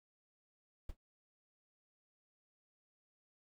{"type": "noise with exponential decay", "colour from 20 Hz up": "brown", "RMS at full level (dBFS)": -39, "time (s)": [0.89, 0.97], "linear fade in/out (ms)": 5, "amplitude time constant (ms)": 16, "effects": []}